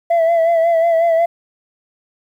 sine tone with vibrato, 667 Hz, E5, 20 cents sharp, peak -8 dBFS, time 0.1-1.26 s, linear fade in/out 10 ms, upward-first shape sine, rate 5.5 Hz, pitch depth 43 cents each way, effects tanh soft clip ceiling -10 dBFS + 8-bit

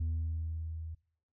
sine tone with level ramp, 80.7 Hz, E2, 36 cents flat, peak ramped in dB -27 to -39 dBFS, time 0-0.95 s, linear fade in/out 10 ms, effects noise-tail reverb RT60 0.6 s tail -23 dB re dry + tanh soft clip ceiling -29 dBFS

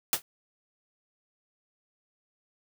white noise with exponential decay, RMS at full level -20 dBFS, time 0.13-0.22 s, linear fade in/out 1 ms, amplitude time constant 19 ms, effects none

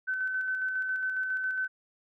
sine tone with tremolo, 1522 Hz, F#6, 48 cents sharp, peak -27 dBFS, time 0.07-1.68 s, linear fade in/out 20 ms, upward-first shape square, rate 7.3 Hz, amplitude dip 30%, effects none

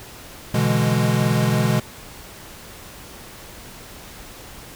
square chord, E dominant seventh, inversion second, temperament equal, 123.47 / 146.83 / 164.81 / 207.7 Hz, B2 / D3 / E3 / G#3, 0 / 0 / 0 / 0 cents, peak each -21 / -24 / -25 / -23 dBFS, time 0.54-1.8 s, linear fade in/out 5 ms, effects pink hiss -40 dBFS RMS until 4.75 s

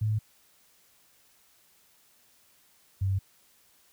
sine tone pair in turn, 107.7 / 96.44 Hz, A2 / G2, -37 / -28 cents, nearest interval major second, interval 191 cents, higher first, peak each -24 dBFS, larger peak neither, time 0.01-0.19 / 3.01-3.19 s, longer neither, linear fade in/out 10 ms, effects white hiss -63 dBFS RMS until 3.92 s

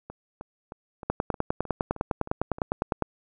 two click trains, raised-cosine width 1 ms, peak -24 / -10 dBFS, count 9 / 20, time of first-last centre 0.1-2.584 / 1.1-3.023 s, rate 3.22 / 9.88 Hz, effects none

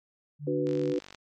sine tone, 146.83 Hz, D3, in tune, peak -34 dBFS, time 0.39-0.95 s, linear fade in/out 50 ms
sine chord, B minor, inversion first, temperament equal, 293.7 / 370 / 493.9 Hz, D4 / F#4 / B4, 0 / 0 / 0 cents, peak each -30 dBFS, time 0.47-0.99 s, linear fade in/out 5 ms
click train, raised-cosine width 0.2 ms, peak -27 dBFS, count 24, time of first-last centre 0.67-1.147 s, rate 48.2 Hz
effects MP3 64 kbps

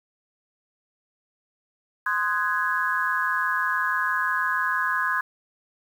sine chord, Ab dominant seventh, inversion first, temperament just, 1038.3 / 1245.9 / 1495.1 / 1661.2 Hz, C6 / Eb6 / Gb6 / Ab6, -14 / +2 / +18 / 0 cents, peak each -27 / -30 / -29 / -25 dBFS, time 2.06-5.21 s, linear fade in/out 5 ms, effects 8-bit

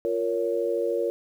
sine chord, Bb minor, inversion second, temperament just, 349.6 / 466.2 / 559.4 Hz, F4 / Bb4 / Db5, +2 / 0 / +16 cents, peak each -29 / -26 / -28 dBFS, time 0.05-1.1 s, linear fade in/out 0 ms, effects 9-bit

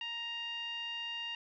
10% pulse tone with low-pass filter, 935 Hz, A#5, 5 cents sharp, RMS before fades -40 dBFS, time 0.01-1.35 s, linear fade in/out 2 ms, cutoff 2800 Hz, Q 4.6, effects none

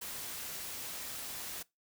white noise, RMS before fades -42 dBFS, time 0.01-1.63 s, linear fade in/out 10 ms, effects noise-tail reverb RT60 0.2 s tail -22 dB re dry

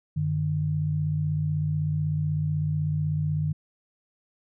sine tone pair together, 95.44 / 151.5 Hz, G2 / D#3, -46 / -46 cents, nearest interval minor sixth, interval 800 cents, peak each -30 / -24 dBFS, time 0.16-3.53 s, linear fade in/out 10 ms, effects none

